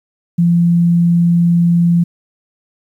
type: tone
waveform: sine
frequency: 171.4 Hz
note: F3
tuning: 32 cents flat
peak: -8 dBFS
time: 0.38-2.04 s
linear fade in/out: 10 ms
effects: 8-bit